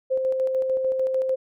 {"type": "tone with tremolo", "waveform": "sine", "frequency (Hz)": 523.3, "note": "C5", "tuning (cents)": 0, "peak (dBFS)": -19, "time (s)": [0.1, 1.36], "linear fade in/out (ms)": 20, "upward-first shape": "square", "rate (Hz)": 6.7, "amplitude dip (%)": 35, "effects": []}